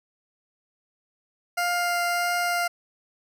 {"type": "tone with vibrato", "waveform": "20% pulse", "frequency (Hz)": 701, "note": "F5", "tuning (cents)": 6, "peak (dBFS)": -18, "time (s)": [1.57, 2.68], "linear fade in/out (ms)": 10, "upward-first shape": "triangle", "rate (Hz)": 1.6, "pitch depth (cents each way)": 9, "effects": []}